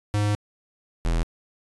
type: tone pair in turn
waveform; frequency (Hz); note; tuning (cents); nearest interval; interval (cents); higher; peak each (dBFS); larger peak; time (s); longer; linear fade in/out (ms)
square; 103.83 / 41.53; G#2 / E1; 0 / +14; octave + major third; 1586; first; -21; neither; 0.14-0.35 / 1.05-1.23; first; 0
effects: resampled to 24000 Hz